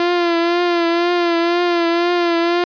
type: tone with vibrato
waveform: sawtooth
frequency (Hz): 344.1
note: F4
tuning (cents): -26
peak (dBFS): -10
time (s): 0-2.64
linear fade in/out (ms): 2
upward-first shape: triangle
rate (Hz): 2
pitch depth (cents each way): 48
effects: resampled to 11025 Hz